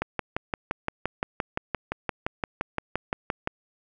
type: click train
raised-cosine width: 0.5 ms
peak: -11 dBFS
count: 21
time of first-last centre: 0.02-3.474 s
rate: 5.79 Hz
effects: none